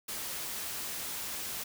white noise, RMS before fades -38 dBFS, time 0.08-1.64 s, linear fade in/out 10 ms, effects none

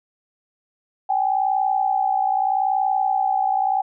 sine tone pair together, 769.8 / 830.6 Hz, G5 / G#5, -32 / 0 cents, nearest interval minor second, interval 132 cents, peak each -19 / -22 dBFS, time 1.09-3.82 s, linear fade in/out 10 ms, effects none

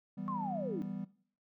triangle chord, E minor, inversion none, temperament equal, 164.81 / 196 / 246.9 Hz, E3 / G3 / B3, 0 / 0 / 0 cents, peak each -43 / -38 / -42 dBFS, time 0.17-1.05 s, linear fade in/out 10 ms
sine linear sweep, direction down, 1100 to 273.6 Hz, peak -36 dBFS, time 0.28-0.82 s, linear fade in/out 0 ms
effects noise-tail reverb RT60 0.5 s tail -18 dB re dry

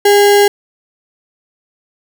sine tone with sample-and-hold, 406.3 Hz, G#4, 38 cents flat, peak -5 dBFS, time 0.05-0.48 s, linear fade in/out 5 ms, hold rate 1225 Hz, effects none

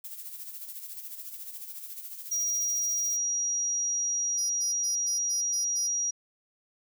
violet noise with tremolo, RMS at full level -39 dBFS, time 0.04-3.17 s, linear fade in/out 5 ms, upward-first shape sine, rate 14 Hz, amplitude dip 55%
sine tone, 5740 Hz, F8, 47 cents sharp, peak -26 dBFS, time 2.31-6.11 s, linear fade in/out 10 ms
sawtooth tone bursts, 5110 Hz, D#8, 45 cents sharp, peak -32 dBFS, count 7, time 4.37-5.88 s, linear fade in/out 20 ms, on 130 ms, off 100 ms
effects none

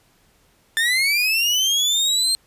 30% pulse linear sweep, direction up, 1768 to 4208 Hz, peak -14 dBFS, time 0.77-2.35 s, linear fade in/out 0 ms, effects pink hiss -59 dBFS RMS until 2.46 s + resampled to 32000 Hz

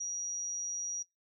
sine tone, 5760 Hz, F#8, 47 cents flat, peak -34 dBFS, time 0-1.03 s, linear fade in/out 10 ms, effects noise-tail reverb RT60 0.2 s tail -26 dB re dry

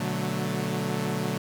sawtooth chord, B minor seventh, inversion none, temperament equal with one note detuned, 121.35 / 146.83 / 185 / 220 Hz, B2 / D3 / F#3 / A3, -30 / 0 / 0 / 0 cents, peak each -30 / -28 / -27 / -29 dBFS, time 0-1.38 s, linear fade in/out 5 ms, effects none

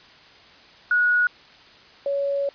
sine tone pair in turn, 1457 / 560.5 Hz, F#6 / C#5, -27 / +19 cents, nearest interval octave + perfect fourth, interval 1654 cents, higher first, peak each -16 / -21 dBFS, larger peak first, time 0.91-1.27 / 2.06-2.49 s, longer second, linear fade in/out 2 ms, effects white hiss -49 dBFS RMS until 2.54 s + resampled to 11025 Hz

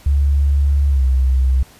sine tone with pitch glide, 70.6 to 65.12 Hz, C#2 to C2, +32 to -8 cents, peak -11 dBFS, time 0.06-1.63 s, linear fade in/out 5 ms, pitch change -140 cents, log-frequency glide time 0.89-1.04 s, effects pink hiss -46 dBFS RMS until 1.79 s + resampled to 32000 Hz

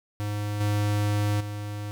square tone with level steps, 103.83 Hz, G#2, in tune, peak -28 / -23 / -32 dBFS, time 0.2-1.91 s, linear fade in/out 0 ms, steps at 0.6 / 1.4 s, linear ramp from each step 10 ms, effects none

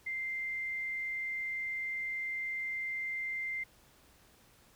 sine tone, 2090 Hz, C7, 2 cents flat, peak -34 dBFS, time 0.06-3.64 s, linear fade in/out 10 ms, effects pink hiss -63 dBFS RMS until 4.75 s

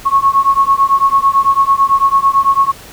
sine beating tone pair, 1094 / 1103 Hz, C#6 / C#6, -23 / -9 cents, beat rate 9 Hz, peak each -11 dBFS, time 0.05-2.72 s, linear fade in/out 20 ms, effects pink hiss -35 dBFS RMS until 2.92 s

